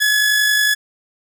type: tone with amplitude modulation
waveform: sawtooth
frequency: 1700 Hz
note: G#6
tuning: 40 cents sharp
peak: -8 dBFS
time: 0-0.75 s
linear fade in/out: 20 ms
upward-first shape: sine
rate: 50.9 Hz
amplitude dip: 35%
effects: none